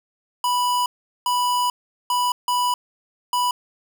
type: tone bursts at uneven times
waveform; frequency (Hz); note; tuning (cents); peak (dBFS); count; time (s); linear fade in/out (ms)
square; 985; B5; -5; -19; 5; 0.44-0.86 / 1.26-1.7 / 2.1-2.32 / 2.48-2.74 / 3.33-3.51; 2
effects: 10-bit